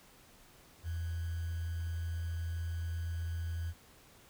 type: tone with sample-and-hold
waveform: sine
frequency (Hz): 83.8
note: E2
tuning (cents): +29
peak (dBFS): -34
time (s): 0.83-3.74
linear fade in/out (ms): 50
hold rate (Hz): 1575
effects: pink hiss -60 dBFS RMS until 4.29 s